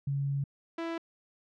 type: tone pair in turn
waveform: sine / sawtooth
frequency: 139.6 / 332 Hz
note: C#3 / E4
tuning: +13 / +12 cents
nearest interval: octave + minor third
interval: 1499 cents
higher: second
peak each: -28 / -29 dBFS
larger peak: first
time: 0.07-0.44 / 0.78-0.98 s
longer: first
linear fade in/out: 5 ms
effects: low-pass 3000 Hz 12 dB/octave